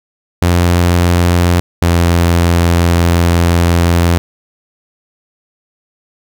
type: tone pair in turn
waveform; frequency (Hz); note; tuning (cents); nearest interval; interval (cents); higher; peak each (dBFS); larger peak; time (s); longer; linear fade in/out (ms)
sawtooth; 87.31 / 85.66; F2 / F2; 0 / -33; unison; 33; first; -4; neither; 0.42-1.6 / 1.82-4.18; second; 0
effects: none